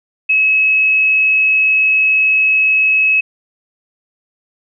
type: tone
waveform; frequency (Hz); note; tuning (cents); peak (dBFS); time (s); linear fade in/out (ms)
sine; 2573; E7; -43; -9; 0.29-3.21; 10
effects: none